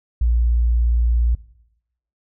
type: tone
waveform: sine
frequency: 58.6 Hz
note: A#1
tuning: 10 cents sharp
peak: -14 dBFS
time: 0.21-1.35 s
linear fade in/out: 5 ms
effects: noise-tail reverb RT60 0.8 s tail -18 dB re dry